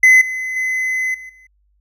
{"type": "tone with level steps", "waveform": "triangle", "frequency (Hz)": 2034, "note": "C7", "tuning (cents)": -50, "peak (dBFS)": [-4, -19, -15, -30, -42], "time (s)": [0.03, 1.47], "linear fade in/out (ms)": 5, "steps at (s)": [0.21, 0.56, 1.14, 1.29], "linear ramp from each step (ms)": 5, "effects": ["added 50 Hz sine -57 dBFS peak until 1.8 s"]}